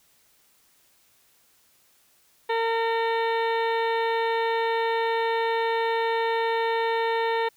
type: harmonic tone with a mistuned harmonic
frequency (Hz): 456.3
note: A#4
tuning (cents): -37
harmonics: 1 / 2 / 3 / 4 / 5 / 6 / 7 / 8 / 9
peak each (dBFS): -25 / -26 / -39 / -32 / -37 / -46 / -44 / -39 / -47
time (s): 2.49-7.49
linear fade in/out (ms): 10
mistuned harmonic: 7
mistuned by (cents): -89
effects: white hiss -62 dBFS RMS until 7.56 s